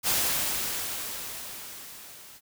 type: noise with level ramp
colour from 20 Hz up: white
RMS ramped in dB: -24 to -49 dBFS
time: 0.03-2.41 s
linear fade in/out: 50 ms
effects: none